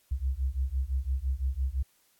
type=beating tone pair; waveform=sine; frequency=63.2 / 69.1 Hz; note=B1 / C#2; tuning=+41 / -5 cents; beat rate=5.9 Hz; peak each=-30 dBFS; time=0.11-1.83 s; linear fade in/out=10 ms; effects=white hiss -67 dBFS RMS until 2.19 s + AAC 64 kbps